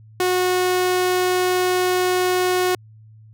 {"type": "tone", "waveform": "sawtooth", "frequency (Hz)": 364.9, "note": "F#4", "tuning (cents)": -24, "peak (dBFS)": -13, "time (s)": [0.2, 2.75], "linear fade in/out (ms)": 2, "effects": ["added 109 Hz sine -43 dBFS peak until 3.33 s"]}